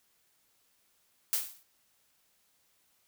blue noise with exponential decay, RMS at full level -26 dBFS, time 1.33-1.63 s, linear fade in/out 0 ms, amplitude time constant 65 ms, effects white hiss -71 dBFS RMS until 3.07 s

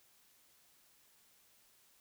silence, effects white hiss -68 dBFS RMS until 2 s

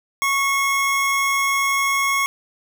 square tone pair together, 1108.7 / 2171 Hz, C#6 / C#7, 0 / -37 cents, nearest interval octave, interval 1163 cents, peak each -21 dBFS, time 0.22-2.26 s, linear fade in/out 0 ms, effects none

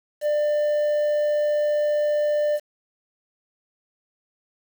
triangle tone with quantisation, 595 Hz, D5, 22 cents sharp, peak -17 dBFS, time 0.21-2.6 s, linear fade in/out 50 ms, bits 7, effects none

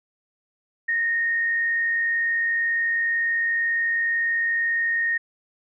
sine tone with frequency modulation, 1851 Hz, A#6, 13 cents flat, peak -20 dBFS, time 0.88-5.18 s, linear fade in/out 10 ms, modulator 66 Hz, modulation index 0.3, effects none

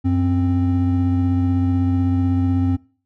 triangle tone pair together, 93.2 / 263.6 Hz, F#2 / C4, +13 / +13 cents, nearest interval octave + tritone, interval 1800 cents, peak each -16 dBFS, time 0.04-2.77 s, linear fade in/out 20 ms, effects noise-tail reverb RT60 0.4 s tail -22 dB re dry

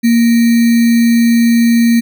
sine tone with sample-and-hold, 233.1 Hz, A#3, in tune, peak -6 dBFS, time 0.03-2.01 s, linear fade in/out 20 ms, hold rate 2100 Hz, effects none

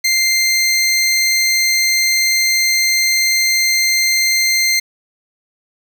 20% pulse tone, 2093 Hz, C7, in tune, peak -7 dBFS, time 0.04-4.8 s, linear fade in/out 10 ms, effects 8-bit

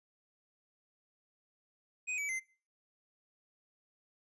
square tone with pitch steps, 2501 / 2287 / 2071 Hz, D#7 / D7 / C7, +8 / -47 / -18 cents, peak -35 dBFS, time 2.07-2.4 s, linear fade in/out 20 ms, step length 110 ms, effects noise-tail reverb RT60 0.4 s tail -23 dB re dry + resampled to 24000 Hz

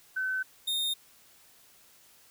sine / 45% pulse tone pair in turn, 1523 / 3677 Hz, F#6 / A#7, +50 / -24 cents, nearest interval octave + minor third, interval 1526 cents, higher second, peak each -28 dBFS, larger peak neither, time 0.16-0.43 / 0.67-0.94 s, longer neither, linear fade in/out 10 ms, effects white hiss -59 dBFS RMS until 2.3 s

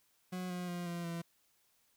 40% pulse tone with pitch steps, 182.4 / 178.96 / 175.58 / 172.26 / 169.01 Hz, F#3 / F3 / F3 / F3 / E3, -24 / +43 / +10 / -23 / +44 cents, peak -37 dBFS, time 0.32-1.22 s, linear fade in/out 10 ms, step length 180 ms, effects white hiss -73 dBFS RMS until 1.96 s

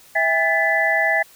sine tone cluster, 654 / 804 / 1738 / 1995 Hz, E5 / G5 / A6 / B6, -14 / +44 / -22 / +17 cents, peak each -22 / -24 / -20 / -20 dBFS, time 0.15-1.23 s, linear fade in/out 10 ms, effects white hiss -49 dBFS RMS until 1.35 s

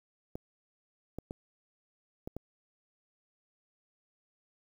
clicks, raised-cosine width 2 ms, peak -25 dBFS, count 5, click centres 0.355 / 1.186 / 1.309 / 2.275 / 2.366 s, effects 9-bit

